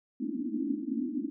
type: band-pass noise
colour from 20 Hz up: pink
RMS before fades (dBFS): -33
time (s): 0.2-1.3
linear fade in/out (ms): 0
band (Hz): 220 to 320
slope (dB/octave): 96
effects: none